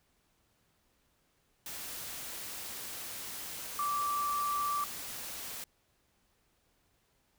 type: tone in noise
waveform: sine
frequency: 1166 Hz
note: D6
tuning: 13 cents flat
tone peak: -30 dBFS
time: 3.79-4.84 s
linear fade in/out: 2 ms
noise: white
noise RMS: -42 dBFS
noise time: 1.66-5.64 s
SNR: +9 dB
effects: pink hiss -73 dBFS RMS until 7.38 s